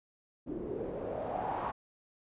white noise with low-pass filter sweep, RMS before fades -37 dBFS, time 0.46-1.72 s, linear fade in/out 20 ms, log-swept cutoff 310 to 980 Hz, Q 3.9, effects resampled to 8000 Hz

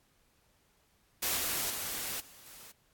white noise with level steps, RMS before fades -31 / -33 / -37 / -55 / -51 dBFS, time 1.22-2.72 s, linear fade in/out 10 ms, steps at 1.37 / 1.7 / 2.2 / 2.46 s, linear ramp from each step 2 ms, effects pink hiss -70 dBFS RMS until 2.93 s + AAC 64 kbps

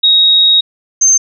sine tone pair in turn, 3777 / 6290 Hz, A#7 / G8, +22 / +5 cents, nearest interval major sixth, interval 883 cents, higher second, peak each -5 dBFS, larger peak neither, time 0.03-0.61 / 1.01-1.18 s, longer first, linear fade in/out 10 ms, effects none

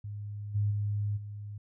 sine tone with level steps, 103.3 Hz, G#2, 9 cents flat, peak -36 / -25 / -28 / -38 dBFS, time 0.04-1.58 s, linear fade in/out 5 ms, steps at 0.54 / 0.7 / 1.16 s, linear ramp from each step 20 ms, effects none

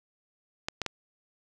clicks, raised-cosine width 0.2 ms, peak -13 dBFS, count 3, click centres 0.685 / 0.817 / 0.863 s, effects none

